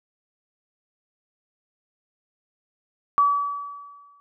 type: tone with exponential decay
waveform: sine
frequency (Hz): 1145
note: D6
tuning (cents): -44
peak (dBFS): -13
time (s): 3.18-4.2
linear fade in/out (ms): 0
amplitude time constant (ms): 220
effects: none